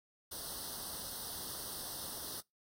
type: noise with comb filter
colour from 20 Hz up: white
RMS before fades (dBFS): -43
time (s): 0.31-2.41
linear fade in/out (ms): 10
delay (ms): 0.21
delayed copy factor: +1
effects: noise-tail reverb RT60 0.2 s tail -26 dB re dry + AAC 64 kbps